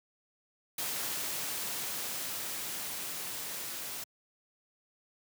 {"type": "noise with level ramp", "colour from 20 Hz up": "white", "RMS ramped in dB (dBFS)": [-35, -40], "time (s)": [0.78, 4.04], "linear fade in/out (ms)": 5, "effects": ["high-pass 100 Hz 12 dB/octave"]}